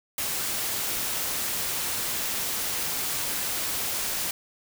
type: noise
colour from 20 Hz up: white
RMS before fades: -29 dBFS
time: 0.18-4.31 s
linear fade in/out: 2 ms
effects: none